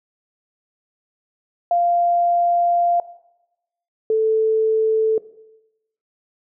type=tone pair in turn; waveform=sine; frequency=695 / 439.9 Hz; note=F5 / A4; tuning=-9 / 0 cents; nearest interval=minor sixth; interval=791 cents; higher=first; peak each=-14 dBFS; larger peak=neither; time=1.71-3 / 4.1-5.18 s; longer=first; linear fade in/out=2 ms; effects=noise-tail reverb RT60 0.9 s tail -17 dB re dry